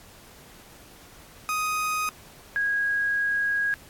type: tone pair in turn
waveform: 30% pulse / sine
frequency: 1250 / 1645.1 Hz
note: D#6 / G#6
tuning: +8 / -17 cents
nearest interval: perfect fourth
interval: 475 cents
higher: second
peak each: -22 dBFS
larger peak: neither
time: 1.49-2.09 / 2.56-3.74 s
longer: second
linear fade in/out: 0 ms
effects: pink hiss -50 dBFS RMS until 3.89 s + AAC 64 kbps